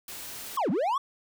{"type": "noise", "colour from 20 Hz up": "white", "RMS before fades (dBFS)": -40, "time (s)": [0.08, 0.57], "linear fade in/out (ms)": 2}
{"type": "linear two-way sweep", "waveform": "triangle", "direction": "down then up", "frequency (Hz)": [1159, 159.9, 1159], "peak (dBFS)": -22, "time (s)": [0.57, 0.98], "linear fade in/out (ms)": 5, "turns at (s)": 0.7}
{"effects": []}